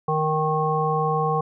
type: harmonic tone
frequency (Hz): 155.56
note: D#3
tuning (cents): 0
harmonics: 1 / 3 / 5 / 7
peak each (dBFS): -25 / -25 / -25 / -25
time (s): 0.08-1.41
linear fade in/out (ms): 5
effects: none